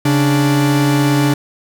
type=tone pair together; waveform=45% pulse; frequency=138.61 / 293.7 Hz; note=C#3 / D4; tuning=0 / 0 cents; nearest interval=octave + minor second; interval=1300 cents; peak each=-14 dBFS; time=0.05-1.34 s; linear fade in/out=5 ms; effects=none